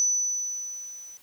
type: tone with level ramp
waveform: sine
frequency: 5980 Hz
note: F#8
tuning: 17 cents sharp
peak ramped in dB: -19 to -42 dBFS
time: 0-1.17 s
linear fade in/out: 0 ms
effects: white hiss -57 dBFS RMS until 1.22 s